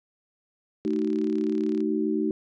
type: chord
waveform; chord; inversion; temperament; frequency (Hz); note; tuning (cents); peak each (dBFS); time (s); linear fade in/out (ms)
sine; D# diminished; second; equal with one note detuned; 220 / 311.1 / 378.4; A3 / D#4 / F#4; 0 / 0 / +39; -28 / -26 / -28; 0.85-2.31; 2
type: click train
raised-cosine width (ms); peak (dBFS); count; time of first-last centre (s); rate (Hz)
0.2; -29; 35; 0.85-1.805; 35.6
effects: none